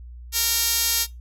5% pulse tone with band-pass filter, 462.9 Hz, A#4, 12 cents flat, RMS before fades -22 dBFS, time 0.32-1.07 s, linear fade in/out 50 ms, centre 10000 Hz, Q 1.7, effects noise-tail reverb RT60 0.2 s tail -19 dB re dry + added 60 Hz sine -37 dBFS peak until 1.2 s

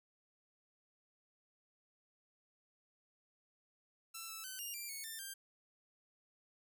5% pulse tone with pitch steps, 1336 / 1315 / 1524 / 2826 / 2365 / 2210 / 1790 / 1586 Hz, E6 / E6 / G6 / F7 / D7 / C#7 / A6 / G6, +23 / -5 / -49 / +20 / +12 / -6 / +29 / +20 cents, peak -34 dBFS, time 4.14-5.34 s, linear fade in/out 10 ms, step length 150 ms, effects none

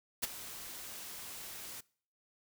white noise with ADSR envelope, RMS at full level -31 dBFS, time 0.22-1.81 s, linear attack 18 ms, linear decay 19 ms, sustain -15 dB, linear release 10 ms, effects noise-tail reverb RT60 0.5 s tail -23 dB re dry

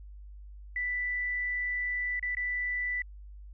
sine tone with dropouts, 1979 Hz, B6, 3 cents sharp, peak -29 dBFS, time 0.76-3.02 s, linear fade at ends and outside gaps 2 ms, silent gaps 2.195-2.227 / 2.35-2.369 s, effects added 50 Hz sine -44 dBFS peak until 3.53 s

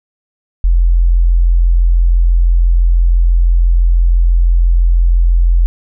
sine tone, 43 Hz, F1, 26 cents flat, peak -6 dBFS, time 0.64-5.66 s, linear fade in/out 0 ms, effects none

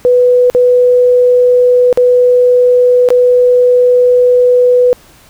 sine tone with dropouts, 495 Hz, B4, 4 cents sharp, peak -4 dBFS, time 0.05-4.93 s, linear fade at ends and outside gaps 0 ms, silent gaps 0.5-0.549 / 1.928-1.974 / 3.088-3.104 s, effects pink hiss -42 dBFS RMS until 5.29 s

